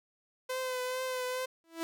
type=tone with vibrato; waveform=sawtooth; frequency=510 Hz; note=C5; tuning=44 cents flat; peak=-29 dBFS; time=0.49-1.46 s; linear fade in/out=10 ms; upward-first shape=triangle; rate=2.3 Hz; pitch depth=31 cents each way
type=tone with exponential growth; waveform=sawtooth; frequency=329.6 Hz; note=E4; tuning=in tune; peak=-27 dBFS; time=1.64-1.83 s; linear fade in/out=0 ms; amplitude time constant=40 ms
effects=none